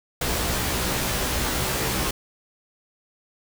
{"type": "noise with comb filter", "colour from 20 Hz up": "pink", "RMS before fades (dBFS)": -25, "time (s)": [0.21, 2.11], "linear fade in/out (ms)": 5, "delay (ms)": 16, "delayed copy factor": 0.95, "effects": []}